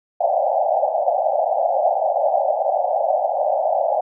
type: band-pass noise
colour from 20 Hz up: white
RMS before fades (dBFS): -19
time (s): 0.2-4.01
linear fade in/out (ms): 10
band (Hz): 560 to 800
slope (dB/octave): 96
effects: none